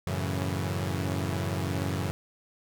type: chord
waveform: sawtooth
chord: F# minor seventh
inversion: none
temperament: equal with one note detuned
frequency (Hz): 92.87 / 110 / 138.59 / 164.81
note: F#2 / A2 / C#3 / E3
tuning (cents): +7 / 0 / 0 / 0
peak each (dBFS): -27 / -33 / -30 / -32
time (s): 0.07-2.11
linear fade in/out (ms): 0
effects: none